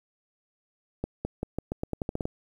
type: accelerating click train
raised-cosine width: 2 ms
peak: -16 dBFS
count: 12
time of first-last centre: 1.04-2.255 s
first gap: 210 ms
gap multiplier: 0.86
effects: 9-bit